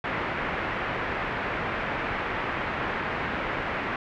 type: low-pass noise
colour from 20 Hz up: white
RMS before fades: -30 dBFS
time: 0.04-3.96 s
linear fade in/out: 2 ms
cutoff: 2100 Hz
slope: 24 dB/octave
effects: none